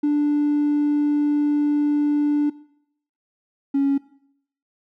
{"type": "tone pair in turn", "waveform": "triangle", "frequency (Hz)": [293.7, 277.6], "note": ["D4", "C#4"], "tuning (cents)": [0, 3], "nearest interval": "minor second", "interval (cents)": 97, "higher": "first", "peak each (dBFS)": -13, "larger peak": "neither", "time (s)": [[0.03, 2.5], [3.74, 3.98]], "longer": "first", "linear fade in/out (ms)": 10, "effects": ["noise-tail reverb RT60 0.7 s tail -22 dB re dry", "tanh soft clip ceiling -13 dBFS"]}